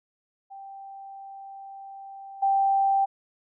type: tone with level steps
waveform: sine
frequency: 784 Hz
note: G5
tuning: in tune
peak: -39 / -19 dBFS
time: 0.5-3.06 s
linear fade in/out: 20 ms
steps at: 2.42 s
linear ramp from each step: 10 ms
effects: none